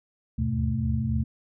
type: tone cluster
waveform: sine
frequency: 75.1 / 78.9 / 98.2 / 124.9 / 220.5 Hz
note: D2 / D#2 / G2 / B2 / A3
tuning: +39 / +25 / +4 / +20 / +4 cents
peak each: -33 / -30 / -33 / -27 / -29 dBFS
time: 0.38-1.24 s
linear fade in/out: 10 ms
effects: none